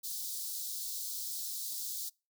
white high-pass noise, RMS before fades -39 dBFS, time 0.03-2.1 s, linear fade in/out 20 ms, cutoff 3800 Hz, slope 48 dB/octave, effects noise-tail reverb RT60 0.3 s tail -26 dB re dry

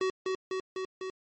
square tone with echo, 376.3 Hz, F#4, 29 cents sharp, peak -27 dBFS, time 0.01-0.1 s, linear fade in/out 2 ms, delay 250 ms, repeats 4, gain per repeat -2 dB, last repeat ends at 1.1 s, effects low-pass 6000 Hz 12 dB/octave + MP3 32 kbps

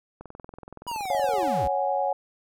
click train, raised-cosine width 1 ms, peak -27 dBFS, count 28, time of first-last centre 0.21-1.478 s, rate 21.3 Hz
square linear sweep, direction down, 987.8 to 42.75 Hz, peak -30 dBFS, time 0.87-1.68 s, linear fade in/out 10 ms
sine chord, C# suspended fourth, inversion none, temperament equal, 554.4 / 740 / 830.6 Hz, C#5 / F#5 / G#5, 0 / 0 / 0 cents, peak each -27 dBFS, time 1.1-2.13 s, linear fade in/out 5 ms
effects none

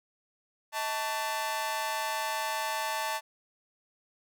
sawtooth tone with amplitude modulation, 885 Hz, A5, 10 cents sharp, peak -22 dBFS, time 0.72-3.21 s, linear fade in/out 50 ms, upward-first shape sine, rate 250 Hz, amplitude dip 100%, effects none

